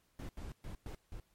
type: noise bursts at uneven times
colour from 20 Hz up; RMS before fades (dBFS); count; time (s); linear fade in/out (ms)
brown; -44; 5; 0.19-0.29 / 0.37-0.52 / 0.64-0.75 / 0.86-0.95 / 1.12-1.2; 2
effects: pink hiss -74 dBFS RMS until 1.34 s + MP3 64 kbps